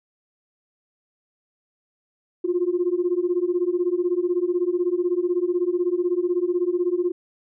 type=beating tone pair; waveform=sine; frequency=346.7 / 362.7 Hz; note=F4 / F#4; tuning=-13 / -34 cents; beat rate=16 Hz; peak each=-22 dBFS; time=2.44-7.12 s; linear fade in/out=10 ms; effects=tanh soft clip ceiling -12 dBFS